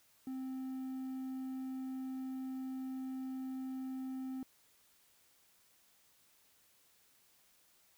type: tone with quantisation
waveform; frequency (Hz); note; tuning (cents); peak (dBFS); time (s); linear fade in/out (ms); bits
triangle; 261.6; C4; 0; -37; 0.27-4.43; 2; 11
effects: white hiss -69 dBFS RMS until 7.97 s